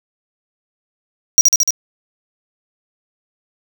square tone with echo, 5740 Hz, F8, 47 cents sharp, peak -5 dBFS, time 1.38-1.41 s, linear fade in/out 0 ms, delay 74 ms, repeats 4, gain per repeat -2 dB, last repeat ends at 1.706 s, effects none

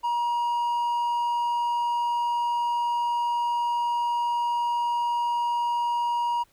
triangle tone, 952 Hz, A#5, 36 cents sharp, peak -21 dBFS, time 0.03-6.44 s, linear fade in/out 20 ms, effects pink hiss -63 dBFS RMS until 6.52 s

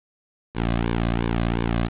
sawtooth tone with flanger, 57.7 Hz, A#1, 17 cents flat, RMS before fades -23 dBFS, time 0.54-1.9 s, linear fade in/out 50 ms, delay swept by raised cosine 1.5 to 2.23 ms, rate 2.8 Hz, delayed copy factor -0.9, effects resampled to 8000 Hz + 7-bit

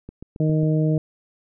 click train, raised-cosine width 3 ms, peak -23 dBFS, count 5, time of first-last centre 0.09-0.633 s, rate 7.37 Hz
harmonic tone, 155.56 Hz, D#3, in tune, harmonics 1 / 2 / 3 / 4, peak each -18 / -24 / -28 / -30 dBFS, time 0.4-0.98 s, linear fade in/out 2 ms
effects none

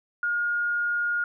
sine tone, 1426 Hz, F6, 36 cents sharp, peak -23 dBFS, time 0.23-1.24 s, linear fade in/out 2 ms, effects none

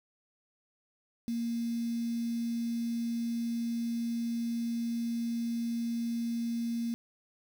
sine tone with quantisation, 233.1 Hz, A#3, in tune, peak -30 dBFS, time 1.28-6.94 s, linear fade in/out 0 ms, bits 8, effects none

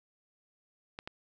clicks, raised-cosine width 0.3 ms, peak -24 dBFS, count 2, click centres 0.989 / 1.075 s, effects none

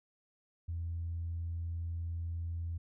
sine tone, 84.2 Hz, E2, 37 cents sharp, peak -34 dBFS, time 0.68-2.78 s, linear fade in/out 10 ms, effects tanh soft clip ceiling -30 dBFS

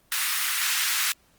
pink high-pass noise, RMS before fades -25 dBFS, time 0.12-1.12 s, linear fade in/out 0 ms, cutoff 1400 Hz, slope 24 dB/octave, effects pink hiss -62 dBFS RMS until 1.38 s + Opus 24 kbps

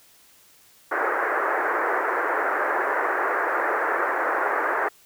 white band-pass noise, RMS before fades -24 dBFS, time 0.91-4.89 s, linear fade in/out 10 ms, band 340 to 1800 Hz, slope 48 dB/octave, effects white hiss -55 dBFS RMS until 5.05 s

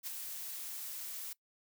blue noise with ADSR envelope, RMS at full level -38 dBFS, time 0.03-1.33 s, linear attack 43 ms, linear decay 6 ms, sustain -5 dB, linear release 4 ms, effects noise-tail reverb RT60 0.1 s tail -21 dB re dry

